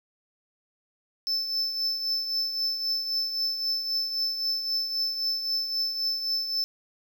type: tone with tremolo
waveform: triangle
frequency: 5274 Hz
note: E8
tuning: in tune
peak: -22 dBFS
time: 1.27-6.64 s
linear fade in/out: 0 ms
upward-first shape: triangle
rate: 3.8 Hz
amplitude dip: 60%
effects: 9-bit